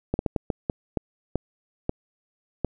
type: slowing click train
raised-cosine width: 2 ms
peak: -10 dBFS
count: 10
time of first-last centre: 0.14-2.647 s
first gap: 51 ms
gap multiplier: 1.4
effects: none